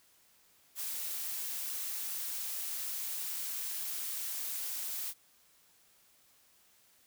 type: noise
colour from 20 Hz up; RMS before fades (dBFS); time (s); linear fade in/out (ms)
blue; -38; 0.75-5.14; 50
effects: white hiss -66 dBFS RMS until 7.06 s